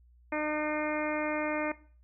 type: harmonic tone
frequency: 303.4 Hz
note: D#4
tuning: 44 cents flat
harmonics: 1 / 2 / 3 / 4 / 5 / 6 / 7 / 8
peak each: -34 / -34 / -37 / -41 / -42 / -41 / -39 / -42 dBFS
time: 0.32-1.72 s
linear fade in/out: 5 ms
effects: noise-tail reverb RT60 0.4 s tail -17 dB re dry + added 60 Hz sine -57 dBFS peak until 2.03 s